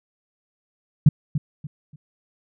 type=tone with echo; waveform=sine; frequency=148.8 Hz; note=D3; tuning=23 cents sharp; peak=-7 dBFS; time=1.06-1.09 s; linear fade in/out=5 ms; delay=290 ms; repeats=3; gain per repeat=-11 dB; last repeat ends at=1.96 s; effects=none